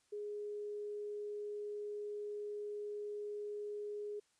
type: tone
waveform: sine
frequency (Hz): 415.4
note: G#4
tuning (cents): 0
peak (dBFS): -40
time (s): 0.12-4.2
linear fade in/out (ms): 10
effects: white hiss -75 dBFS RMS until 4.39 s + resampled to 22050 Hz